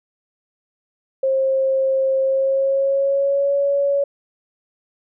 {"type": "tone with pitch glide", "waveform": "sine", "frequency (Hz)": [533, 562.1], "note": ["C5", "C#5"], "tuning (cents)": [32, 24], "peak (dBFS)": -15, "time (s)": [1.23, 4.04], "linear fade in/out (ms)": 5, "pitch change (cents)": 92, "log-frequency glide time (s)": [2.21, 3.55], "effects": []}